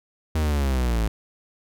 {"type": "linear sweep", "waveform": "45% pulse", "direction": "down", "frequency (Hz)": [80, 52.3], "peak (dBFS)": -20, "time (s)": [0.35, 1.08], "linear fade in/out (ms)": 5, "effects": []}